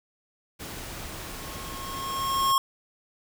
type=noise; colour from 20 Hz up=pink; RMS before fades=-38 dBFS; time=0.59-2.53 s; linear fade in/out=20 ms
type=tone with exponential growth; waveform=square; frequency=1083 Hz; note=C#6; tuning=41 cents flat; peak=-19 dBFS; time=1.01-2.58 s; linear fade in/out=1 ms; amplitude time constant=340 ms
effects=none